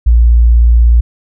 sine tone, 58.27 Hz, A#1, in tune, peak -3 dBFS, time 0.06-1.01 s, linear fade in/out 10 ms, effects none

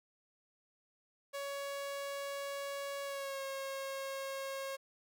sawtooth tone with pitch glide, 560 to 542.5 Hz, C#5 to C#5, +18 to -37 cents, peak -35 dBFS, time 1.33-4.77 s, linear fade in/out 20 ms, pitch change -55 cents, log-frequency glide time 3.04-3.42 s, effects none

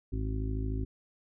harmonic tone, 53.3 Hz, G#1, 46 cents sharp, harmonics 1 / 2 / 3 / 4 / 5 / 6 / 7, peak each -32 / -35 / -49 / -49 / -39 / -50 / -44 dBFS, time 0.12-0.85 s, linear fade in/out 10 ms, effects none

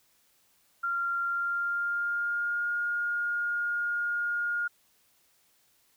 sine tone with pitch glide, 1385 to 1422.3 Hz, F6 to F6, -15 to +31 cents, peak -27 dBFS, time 0.83-4.68 s, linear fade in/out 10 ms, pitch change +46 cents, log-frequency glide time 1.23-2.7 s, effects white hiss -67 dBFS RMS until 5.96 s

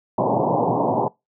white band-pass noise, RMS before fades -20 dBFS, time 0.18-1.08 s, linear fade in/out 2 ms, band 110 to 1000 Hz, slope 96 dB/octave, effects noise-tail reverb RT60 0.2 s tail -23 dB re dry

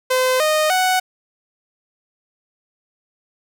sawtooth tone with pitch steps, 513 / 617.2 / 742.4 Hz, C5 / D#5 / F#5, -34 / -14 / +6 cents, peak -11 dBFS, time 0.1-1 s, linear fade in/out 10 ms, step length 300 ms, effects none

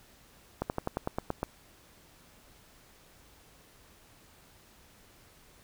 slowing click train, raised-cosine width 1 ms, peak -16 dBFS, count 9, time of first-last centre 0.62-1.431 s, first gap 79 ms, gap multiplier 1.07, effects pink hiss -59 dBFS RMS until 5.63 s

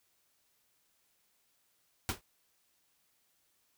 pink noise with exponential decay, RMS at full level -29 dBFS, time 2.09-2.21 s, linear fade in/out 0 ms, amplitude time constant 26 ms, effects white hiss -74 dBFS RMS until 3.77 s

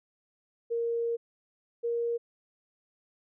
sine tone pair in turn, 466.2 / 469.4 Hz, A#4 / A#4, 0 / +12 cents, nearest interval unison, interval 12 cents, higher second, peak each -27 dBFS, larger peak neither, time 0.7-1.17 / 1.83-2.18 s, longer first, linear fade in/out 20 ms, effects none

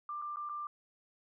sine tone with dropouts, 1187 Hz, D6, 18 cents sharp, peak -37 dBFS, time 0.09-0.67 s, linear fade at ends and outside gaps 2 ms, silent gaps 0.217-0.221 / 0.36-0.369 / 0.49-0.495 s, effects none

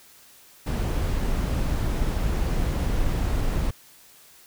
brown noise, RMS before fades -24 dBFS, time 0.66-3.71 s, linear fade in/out 10 ms, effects white hiss -52 dBFS RMS until 4.46 s

